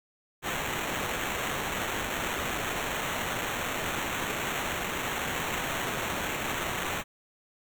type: noise with sample-and-hold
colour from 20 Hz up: white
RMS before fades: -32 dBFS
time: 0.42-7.04 s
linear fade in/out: 50 ms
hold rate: 4900 Hz
effects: none